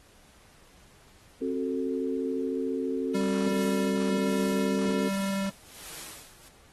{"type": "chord", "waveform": "sine", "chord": "F# diminished", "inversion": "second", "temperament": "just", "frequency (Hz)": [266.4, 370, 444], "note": ["C4", "F#4", "A4"], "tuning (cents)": [31, 0, 16], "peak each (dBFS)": [-30, -33, -32], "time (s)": [1.41, 5.09], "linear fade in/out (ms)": 10}
{"type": "tone", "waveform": "square", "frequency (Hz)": 195.6, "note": "G3", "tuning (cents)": -4, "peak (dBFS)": -28, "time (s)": [3.14, 5.5], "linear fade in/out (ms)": 10}
{"type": "noise with tremolo", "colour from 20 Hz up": "white", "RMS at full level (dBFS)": -41, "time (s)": [3.48, 6.49], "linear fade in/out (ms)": 10, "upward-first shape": "sine", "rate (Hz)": 1.3, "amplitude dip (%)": 85}
{"effects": ["pink hiss -58 dBFS RMS until 6.72 s", "AAC 32 kbps"]}